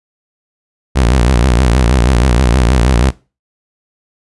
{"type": "tone with vibrato", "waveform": "sawtooth", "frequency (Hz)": 61.74, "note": "B1", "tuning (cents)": 0, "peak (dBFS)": -4, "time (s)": [0.95, 3.11], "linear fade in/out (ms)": 20, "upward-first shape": "triangle", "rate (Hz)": 6.3, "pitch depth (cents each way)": 200, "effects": ["noise-tail reverb RT60 0.3 s tail -21 dB re dry", "resampled to 24000 Hz"]}